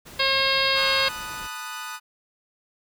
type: noise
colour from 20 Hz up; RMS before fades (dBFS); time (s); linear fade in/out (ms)
pink; -43; 0.05-1.48; 20
type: harmonic tone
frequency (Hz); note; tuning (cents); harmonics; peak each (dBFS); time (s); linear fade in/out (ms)
539; C#5; -49; 1 / 2 / 3 / 4 / 5 / 6 / 7 / 8 / 9; -28 / -28 / -28 / -28 / -28 / -28 / -28 / -28 / -28; 0.19-1.09; 10
type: chord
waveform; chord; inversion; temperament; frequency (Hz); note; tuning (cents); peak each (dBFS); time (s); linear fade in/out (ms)
sawtooth; B dominant seventh; third; equal with one note detuned; 880 / 987.8 / 1238.1 / 1480; A5 / B5 / D#6 / F#6; 0 / 0 / -9 / 0; -37 / -38 / -32 / -33; 0.74-2; 50
effects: none